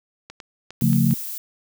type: clicks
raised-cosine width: 0.2 ms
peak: -20 dBFS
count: 6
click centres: 0.3 / 0.402 / 0.706 / 0.811 / 0.931 / 1.11 s
type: noise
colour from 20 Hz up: violet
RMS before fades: -31 dBFS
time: 0.81-1.38 s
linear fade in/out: 2 ms
type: chord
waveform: sine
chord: Db augmented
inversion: none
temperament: equal with one note detuned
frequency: 138.59 / 174.61 / 223.1 Hz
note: Db3 / F3 / A3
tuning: 0 / 0 / +24 cents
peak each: -19 / -20 / -19 dBFS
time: 0.82-1.14 s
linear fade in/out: 2 ms
effects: none